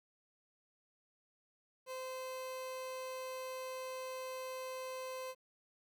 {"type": "tone", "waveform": "30% pulse", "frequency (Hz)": 517, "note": "C5", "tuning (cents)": -21, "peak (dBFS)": -39, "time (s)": [1.86, 5.35], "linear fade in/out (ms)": 50, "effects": ["12-bit"]}